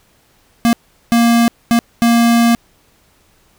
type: tone bursts at uneven times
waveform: square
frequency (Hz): 233.9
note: A#3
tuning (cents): +6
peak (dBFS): -9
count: 4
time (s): 0.65-0.73 / 1.12-1.48 / 1.71-1.79 / 2.02-2.55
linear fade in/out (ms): 0
effects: pink hiss -54 dBFS RMS until 3.58 s